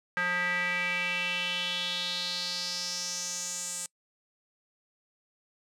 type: tone with band-pass filter sweep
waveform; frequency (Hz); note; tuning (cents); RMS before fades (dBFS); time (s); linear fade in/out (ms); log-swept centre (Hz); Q
square; 178; F3; +33; -32; 0.17-3.86; 0; 1700 to 8000; 4.4
effects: noise-tail reverb RT60 0.1 s tail -26 dB re dry